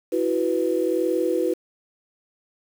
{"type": "chord", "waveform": "sine", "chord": "E suspended second", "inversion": "none", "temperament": "just", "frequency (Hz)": [329.6, 370.8, 494.4], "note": ["E4", "F#4", "B4"], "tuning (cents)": [0, 4, 2], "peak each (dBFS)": -24, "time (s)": [0.12, 1.54], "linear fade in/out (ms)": 10, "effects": ["7-bit"]}